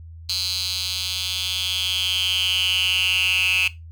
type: tone with high-pass filter sweep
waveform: 10% pulse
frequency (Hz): 185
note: F#3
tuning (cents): 0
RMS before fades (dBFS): -22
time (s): 0.29-3.68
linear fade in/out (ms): 5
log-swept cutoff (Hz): 4100 to 2600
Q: 8.9
effects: noise-tail reverb RT60 0.2 s tail -17 dB re dry + added 82 Hz sine -37 dBFS peak until 3.91 s